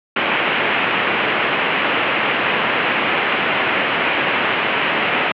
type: low-pass noise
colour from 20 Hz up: white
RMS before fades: -18 dBFS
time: 0.16-5.32 s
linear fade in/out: 5 ms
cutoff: 2900 Hz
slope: 48 dB/octave
effects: high-pass 200 Hz 12 dB/octave